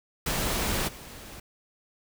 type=noise with level steps; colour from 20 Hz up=pink; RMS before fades=-28 / -44 dBFS; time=0.26-1.4 s; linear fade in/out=5 ms; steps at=0.87 s; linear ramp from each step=20 ms; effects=none